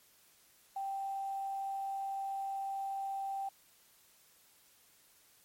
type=tone with quantisation; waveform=sine; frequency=783 Hz; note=G5; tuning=2 cents flat; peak=-35 dBFS; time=0.76-3.49 s; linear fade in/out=5 ms; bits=10; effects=white hiss -65 dBFS RMS until 5.44 s + MP3 64 kbps